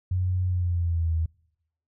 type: tone with pitch glide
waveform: sine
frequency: 91.5 to 81.05 Hz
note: F#2 to E2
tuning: -19 to -29 cents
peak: -22 dBFS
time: 0.11-1.26 s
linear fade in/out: 5 ms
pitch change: -210 cents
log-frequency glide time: 0.46-1.14 s
effects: noise-tail reverb RT60 0.8 s tail -26 dB re dry